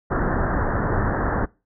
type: low-pass noise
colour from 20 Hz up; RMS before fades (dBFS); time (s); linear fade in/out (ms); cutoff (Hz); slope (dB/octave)
pink; -22; 0.1-1.46; 20; 1800; 96
effects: noise-tail reverb RT60 0.3 s tail -24 dB re dry